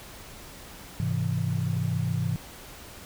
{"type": "chord", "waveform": "sine", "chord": "Ab augmented", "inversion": "none", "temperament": "equal", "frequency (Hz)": [103.83, 130.81, 164.81], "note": ["Ab2", "C3", "E3"], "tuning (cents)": [0, 0, 0], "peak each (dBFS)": -29, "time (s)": [1, 2.36], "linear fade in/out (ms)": 0, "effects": ["pink hiss -45 dBFS RMS until 3.05 s"]}